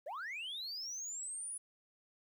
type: linear sweep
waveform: sine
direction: up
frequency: 507 to 10000 Hz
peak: -38 dBFS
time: 0.06-1.58 s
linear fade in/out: 10 ms
effects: tanh soft clip ceiling -39 dBFS + 12-bit